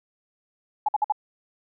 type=tone bursts; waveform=sine; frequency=844 Hz; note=G#5; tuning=28 cents sharp; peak=-18 dBFS; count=4; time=0.86-1.123 s; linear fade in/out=5 ms; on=26 ms; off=53 ms; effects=none